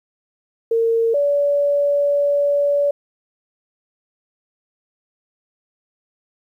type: tone pair in turn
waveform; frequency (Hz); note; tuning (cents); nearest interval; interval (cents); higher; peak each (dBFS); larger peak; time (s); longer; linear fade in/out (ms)
sine; 457.2 / 573.1; A#4 / D5; -34 / -42; major third; 392; second; -14; neither; 0.71-1.14 / 1.14-2.91; second; 5
effects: 9-bit